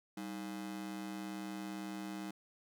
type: ring-modulated tone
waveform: 45% pulse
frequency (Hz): 254.5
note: C4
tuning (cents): -48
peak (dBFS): -38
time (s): 0.17-2.31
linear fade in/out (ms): 5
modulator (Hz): 58.9
effects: none